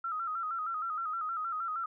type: tone with vibrato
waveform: sine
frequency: 1303 Hz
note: E6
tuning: 20 cents flat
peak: -32 dBFS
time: 0.04-1.86 s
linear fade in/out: 5 ms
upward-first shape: square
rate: 6.4 Hz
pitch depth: 68 cents each way
effects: none